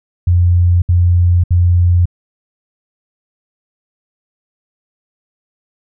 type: tone bursts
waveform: sine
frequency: 88 Hz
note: F2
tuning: 14 cents sharp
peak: -7 dBFS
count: 3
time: 0.27-2.056 s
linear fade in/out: 5 ms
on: 550 ms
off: 68 ms
effects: none